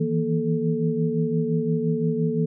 sine tone cluster, 159.8 / 165.6 / 235.6 / 436 Hz, D#3 / E3 / A#3 / A4, +47 / +8 / +19 / -16 cents, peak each -26 dBFS, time 0-2.46 s, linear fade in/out 10 ms, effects none

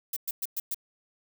violet noise bursts, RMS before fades -31 dBFS, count 5, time 0.13-0.745 s, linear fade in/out 5 ms, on 35 ms, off 110 ms, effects none

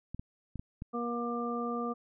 clicks, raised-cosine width 5 ms, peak -27 dBFS, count 5, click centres 0.146 / 0.195 / 0.557 / 0.595 / 0.821 s
harmonic tone, 237.8 Hz, A#3, 35 cents sharp, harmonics 1 / 2 / 3 / 5, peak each -35 / -37 / -41 / -37 dBFS, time 0.93-1.94 s, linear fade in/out 20 ms
effects none

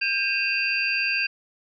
sine tone cluster, 1594 / 2511 / 2725 / 4669 Hz, G6 / D#7 / F7 / D8, +28 / +15 / -43 / -11 cents, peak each -28 / -26 / -26 / -30 dBFS, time 0.01-1.27 s, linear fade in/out 10 ms, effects none

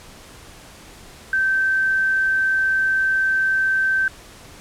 sine tone, 1552 Hz, G6, 18 cents flat, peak -16 dBFS, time 1.33-4.08 s, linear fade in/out 2 ms, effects pink hiss -43 dBFS RMS until 4.6 s + low-pass 11000 Hz 12 dB/octave

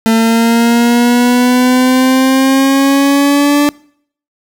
40% pulse exponential sweep, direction up, 223.7 to 291.9 Hz, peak -6 dBFS, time 0.06-3.69 s, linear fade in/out 0 ms, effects noise-tail reverb RT60 0.6 s tail -24 dB re dry

